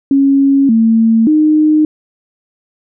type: tone with pitch steps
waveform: sine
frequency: 275.4 / 225.3 / 307 Hz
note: C#4 / A3 / D#4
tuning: -11 / +41 / -23 cents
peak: -6 dBFS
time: 0.11-1.85 s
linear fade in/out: 2 ms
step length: 580 ms
effects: none